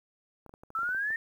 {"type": "clicks", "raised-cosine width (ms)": 1, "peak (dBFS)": -35, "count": 10, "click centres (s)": [0.463, 0.494, 0.539, 0.635, 0.704, 0.79, 0.832, 0.89, 0.948, 1.105]}
{"type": "exponential sweep", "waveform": "sine", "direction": "up", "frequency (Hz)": [1300, 1846], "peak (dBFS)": -28, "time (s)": [0.75, 1.16], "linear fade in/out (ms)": 2}
{"effects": ["10-bit"]}